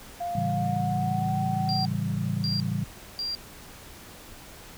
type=tone with pitch glide; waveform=sine; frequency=698.5 to 757.3 Hz; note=F5 to F#5; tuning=0 to +40 cents; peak=-28 dBFS; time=0.2-1.86 s; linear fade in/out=10 ms; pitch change=+140 cents; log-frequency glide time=0.4-1.38 s
type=chord; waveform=sine; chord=A dominant seventh; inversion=none; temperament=equal; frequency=110 / 138.59 / 164.81 / 196 Hz; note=A2 / C#3 / E3 / G3; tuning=0 / 0 / 0 / 0 cents; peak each=-31 dBFS; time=0.35-2.84 s; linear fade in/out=5 ms
type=tone bursts; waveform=sine; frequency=4753 Hz; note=D8; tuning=20 cents sharp; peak=-28 dBFS; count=3; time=1.69-3.35 s; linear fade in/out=0 ms; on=160 ms; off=590 ms
effects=pink hiss -46 dBFS RMS until 4.77 s